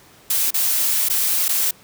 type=noise with dropouts; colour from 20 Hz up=blue; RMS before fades=-19 dBFS; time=0.3-1.71 s; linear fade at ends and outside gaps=5 ms; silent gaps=0.507-0.541 / 1.087-1.098 / 1.483-1.49 s; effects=pink hiss -49 dBFS RMS until 1.83 s + high-pass 80 Hz 12 dB/octave